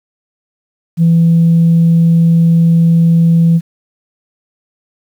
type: tone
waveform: sine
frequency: 166.6 Hz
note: E3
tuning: 19 cents sharp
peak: -4 dBFS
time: 0.97-3.61 s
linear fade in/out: 50 ms
effects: tanh soft clip ceiling -2 dBFS + 7-bit